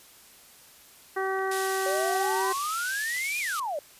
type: harmonic tone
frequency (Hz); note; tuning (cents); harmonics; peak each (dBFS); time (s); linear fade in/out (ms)
383.2; G4; -39; 1 / 2 / 3 / 4 / 5; -29 / -32 / -34 / -35 / -36; 1.16-2.53; 10
type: click train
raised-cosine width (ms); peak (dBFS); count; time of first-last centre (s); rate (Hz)
0.3; -33; 4; 1.39-3.165; 1.69
type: band-pass noise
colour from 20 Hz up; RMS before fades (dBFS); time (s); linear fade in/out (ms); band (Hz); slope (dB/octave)
white; -37; 1.51-3.6; 5; 2400 to 12000; 24
type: exponential two-way sweep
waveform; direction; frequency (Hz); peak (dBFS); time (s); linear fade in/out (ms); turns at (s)
sine; up then down; 554.4 to 2490 to 554.4; -28; 1.86-3.79; 2; 3.39
effects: white hiss -53 dBFS RMS until 3.99 s + resampled to 32000 Hz